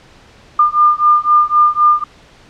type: beating tone pair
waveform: sine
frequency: 1202 / 1205.9 Hz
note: D6 / D6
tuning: +40 / +45 cents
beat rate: 3.9 Hz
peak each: -11 dBFS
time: 0.59-2.04 s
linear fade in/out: 5 ms
effects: pink hiss -44 dBFS RMS until 2.49 s + low-pass 5000 Hz 12 dB/octave